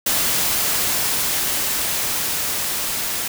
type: noise with level ramp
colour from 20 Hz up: white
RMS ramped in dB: -19 to -24 dBFS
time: 0.06-3.28 s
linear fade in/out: 5 ms
effects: none